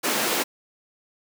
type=high-pass noise; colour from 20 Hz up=pink; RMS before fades=-24 dBFS; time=0.03-0.44 s; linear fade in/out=20 ms; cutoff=240 Hz; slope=24 dB/octave; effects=none